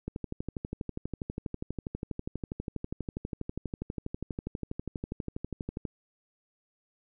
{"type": "click train", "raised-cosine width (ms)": 3, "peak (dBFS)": -21, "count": 72, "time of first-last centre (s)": [0.08, 5.852], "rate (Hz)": 12.3, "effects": []}